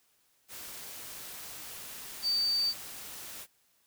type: tone in noise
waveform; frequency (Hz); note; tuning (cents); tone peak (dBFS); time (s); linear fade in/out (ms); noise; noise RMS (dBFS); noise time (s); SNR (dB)
sine; 4608; D8; -34; -26; 2.22-2.74; 50; white; -44; 0.48-3.47; +15
effects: white hiss -70 dBFS RMS until 3.86 s